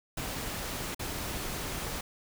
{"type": "noise with dropouts", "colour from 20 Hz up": "pink", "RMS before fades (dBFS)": -36, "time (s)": [0.17, 2.01], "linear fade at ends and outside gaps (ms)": 5, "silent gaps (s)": [0.947, 0.993], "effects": []}